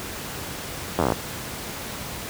slowing click train, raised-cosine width 1 ms, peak -6 dBFS, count 10, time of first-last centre 0.99-1.122 s, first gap 11 ms, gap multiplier 1.07, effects pink hiss -33 dBFS RMS until 2.29 s + high-pass 60 Hz 12 dB/octave

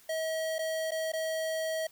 square tone with dropouts, 640 Hz, D#5, 49 cents sharp, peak -31 dBFS, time 0.09-1.87 s, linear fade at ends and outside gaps 5 ms, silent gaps 0.584-0.59 / 0.909-0.917 / 1.12-1.134 s, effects white hiss -59 dBFS RMS until 1.91 s

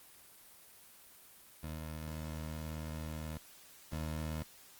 20% pulse tone pair in turn, 78.3 / 78.3 Hz, D#2 / D#2, +11 / +11 cents, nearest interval unison, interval 0 cents, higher neither, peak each -35 / -32 dBFS, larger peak second, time 1.63-3.38 / 3.92-4.43 s, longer first, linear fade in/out 5 ms, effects white hiss -58 dBFS RMS until 4.79 s + Opus 24 kbps

